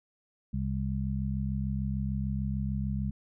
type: harmonic tone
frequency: 66.7 Hz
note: C2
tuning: 34 cents sharp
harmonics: 1 / 2 / 3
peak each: -33 / -33 / -33 dBFS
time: 0.53-3.11 s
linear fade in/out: 10 ms
effects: none